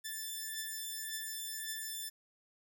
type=beating tone pair; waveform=5% pulse; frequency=1760 / 1761.8 Hz; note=A6 / A6; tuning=0 / +2 cents; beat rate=1.8 Hz; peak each=-30 / -33 dBFS; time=0.04-2.1 s; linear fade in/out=20 ms; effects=none